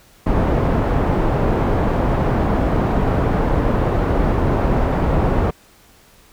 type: low-pass noise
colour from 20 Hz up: pink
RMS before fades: -17 dBFS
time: 0.26-5.51 s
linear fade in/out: 10 ms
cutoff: 920 Hz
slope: 12 dB/octave
effects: pink hiss -50 dBFS RMS until 6.32 s